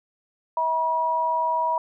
sine tone pair together, 643.4 / 964 Hz, E5 / B5, -42 / -42 cents, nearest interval perfect fifth, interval 700 cents, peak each -28 / -21 dBFS, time 0.57-1.78 s, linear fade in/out 2 ms, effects none

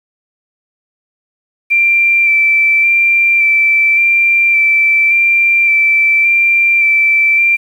sine tone with vibrato, 2349 Hz, D7, in tune, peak -7 dBFS, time 1.7-7.57 s, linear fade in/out 20 ms, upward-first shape square, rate 0.88 Hz, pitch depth 14 cents each way, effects 7-bit

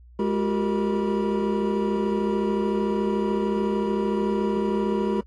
triangle tone cluster, 208.4 / 356.9 / 390.5 / 464 / 970 Hz, G#3 / F4 / G4 / A#4 / B5, +6 / +38 / -7 / -8 / -31 cents, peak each -23 / -27 / -25 / -28 / -31 dBFS, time 0.19-5.21 s, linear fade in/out 5 ms, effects added 60 Hz sine -46 dBFS peak until 5.26 s + AAC 32 kbps

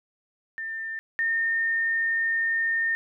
sine tone pair in turn, 1797 / 1823.1 Hz, A6 / A#6, +36 / -39 cents, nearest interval unison, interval 25 cents, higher second, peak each -30 / -22 dBFS, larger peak second, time 0.58-0.99 / 1.19-2.95 s, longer second, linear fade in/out 0 ms, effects none

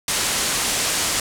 white low-pass noise, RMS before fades -22 dBFS, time 0.08-1.2 s, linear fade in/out 2 ms, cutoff 9800 Hz, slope 24 dB/octave, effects none

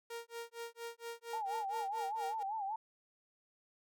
sawtooth tone with tremolo, 466.2 Hz, A#4, in tune, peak -37 dBFS, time 0.1-2.43 s, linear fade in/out 5 ms, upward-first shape sine, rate 4.3 Hz, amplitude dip 100%
sine tone with vibrato, 832 Hz, G#5, 3 cents sharp, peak -36 dBFS, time 1.33-2.76 s, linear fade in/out 5 ms, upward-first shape sine, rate 5.1 Hz, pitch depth 130 cents each way
effects none

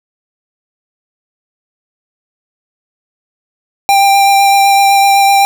square tone with vibrato, 792 Hz, G5, 18 cents sharp, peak -6 dBFS, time 3.89-5.45 s, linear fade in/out 0 ms, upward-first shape triangle, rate 7.9 Hz, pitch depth 15 cents each way, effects none

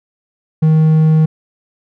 triangle tone, 157.3 Hz, D#3, 19 cents sharp, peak -5 dBFS, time 0.62-1.26 s, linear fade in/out 10 ms, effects none

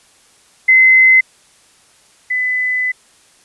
sine tone pair in turn, 2051 / 2006 Hz, C7 / B6, -35 / +26 cents, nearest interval unison, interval 39 cents, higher first, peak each -5 / -14 dBFS, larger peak first, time 0.68-1.21 / 2.3-2.92 s, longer second, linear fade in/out 10 ms, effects white hiss -50 dBFS RMS until 3.44 s + resampled to 24000 Hz

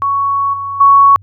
sine tone with level steps, 1114 Hz, C#6, 8 cents sharp, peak -11 / -18 / -3 dBFS, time 0.02-1.16 s, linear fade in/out 0 ms, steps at 0.53 / 0.8 s, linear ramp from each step 10 ms, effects added 98 Hz sine -37 dBFS peak until 1.22 s

